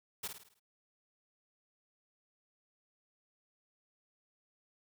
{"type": "noise with echo", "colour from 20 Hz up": "white", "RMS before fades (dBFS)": -39, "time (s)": [0.23, 0.28], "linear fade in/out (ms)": 10, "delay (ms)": 53, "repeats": 6, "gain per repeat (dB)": -6, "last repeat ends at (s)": 0.598, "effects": []}